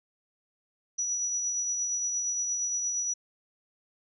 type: tone with tremolo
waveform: sine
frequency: 5870 Hz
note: F#8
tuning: 15 cents flat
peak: -26 dBFS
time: 0.98-3.14 s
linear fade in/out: 10 ms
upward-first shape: triangle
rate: 8.6 Hz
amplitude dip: 35%
effects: none